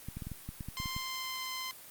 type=clicks; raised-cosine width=5 ms; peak=-27 dBFS; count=11; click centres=0.086 / 0.17 / 0.222 / 0.27 / 0.317 / 0.49 / 0.608 / 0.686 / 0.801 / 0.858 / 0.965 s
type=tone with pitch glide; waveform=10% pulse; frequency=1046.5 to 1035.7 Hz; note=C6 to C6; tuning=0 to -18 cents; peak=-28 dBFS; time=0.77-1.71 s; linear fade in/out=0 ms; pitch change=-18 cents; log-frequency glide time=0.94-1.51 s
effects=white hiss -51 dBFS RMS until 1.9 s + Opus 32 kbps